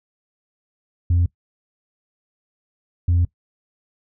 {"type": "tone pair in turn", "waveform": "sine", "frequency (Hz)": [86.9, 86.9], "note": ["F2", "F2"], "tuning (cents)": [-8, -8], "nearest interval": "unison", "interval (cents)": 0, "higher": "neither", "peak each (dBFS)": -12, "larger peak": "neither", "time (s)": [[1.1, 1.26], [3.08, 3.25]], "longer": "second", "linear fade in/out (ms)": 5, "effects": ["noise-tail reverb RT60 0.1 s tail -21 dB re dry", "tanh soft clip ceiling -12 dBFS"]}